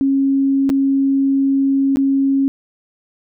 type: tone with dropouts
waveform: sine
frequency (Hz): 272.9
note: C#4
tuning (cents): -27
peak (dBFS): -12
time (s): 0.01-2.48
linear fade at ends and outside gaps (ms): 0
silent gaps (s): 0.693-0.7 / 1.959-1.97
effects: none